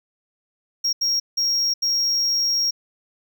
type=tone bursts at uneven times; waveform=triangle; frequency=5588 Hz; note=F8; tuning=in tune; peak=-17 dBFS; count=4; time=0.84-0.93 / 1.01-1.2 / 1.37-1.74 / 1.82-2.71 s; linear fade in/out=10 ms; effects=none